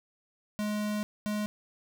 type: tone bursts at uneven times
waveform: square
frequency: 209.9 Hz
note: G#3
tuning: 19 cents sharp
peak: -30 dBFS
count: 2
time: 0.59-1.03 / 1.26-1.46 s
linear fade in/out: 0 ms
effects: none